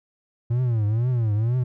triangle tone with vibrato, 114.9 Hz, A#2, 25 cents flat, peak -17 dBFS, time 0.5-1.64 s, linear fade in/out 10 ms, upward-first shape triangle, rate 2.1 Hz, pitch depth 210 cents each way, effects none

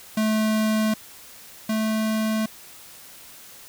square tone pair in turn, 217 / 218.4 Hz, A3 / A3, -24 / -13 cents, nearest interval unison, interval 11 cents, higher second, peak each -20 / -22 dBFS, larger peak first, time 0.17-0.94 / 1.69-2.46 s, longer neither, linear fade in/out 5 ms, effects white hiss -45 dBFS RMS until 3.68 s

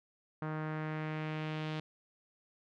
sawtooth tone with low-pass filter sweep, 155.3 Hz, D#3, 3 cents flat, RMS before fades -38 dBFS, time 0.42-1.8 s, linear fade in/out 2 ms, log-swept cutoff 1400 to 3500 Hz, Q 1.8, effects none

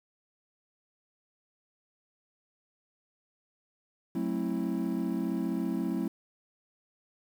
triangle chord, F# half-diminished seventh, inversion none, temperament equal with one note detuned, 185 / 220 / 266.2 / 329.6 Hz, F#3 / A3 / C4 / E4, 0 / 0 / +30 / 0 cents, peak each -32 dBFS, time 4.15-6.08 s, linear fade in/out 5 ms, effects tanh soft clip ceiling -16 dBFS + 9-bit

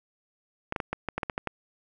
clicks, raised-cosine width 0.5 ms, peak -14 dBFS, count 10, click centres 0.724 / 0.762 / 0.802 / 0.93 / 1.087 / 1.18 / 1.232 / 1.298 / 1.379 / 1.473 s, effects none

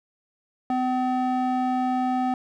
square tone with band-pass filter, 254.2 Hz, C4, 50 cents flat, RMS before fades -24 dBFS, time 0.7-2.34 s, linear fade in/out 2 ms, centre 580 Hz, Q 3.8, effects none

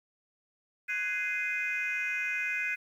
sine chord, Ab dominant seventh, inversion third, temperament just, 1495.1 / 1661.2 / 2077 / 2492 Hz, Gb6 / Ab6 / C7 / Eb7, +18 / 0 / -13 / +2 cents, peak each -36 / -37 / -33 / -32 dBFS, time 0.88-2.76 s, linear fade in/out 20 ms, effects tanh soft clip ceiling -23 dBFS + 10-bit

